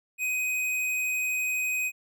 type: tone with hard clipping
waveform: sine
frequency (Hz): 2508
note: D#7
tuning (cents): +13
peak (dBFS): -27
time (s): 0.18-1.92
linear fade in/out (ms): 50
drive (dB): 16
effects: none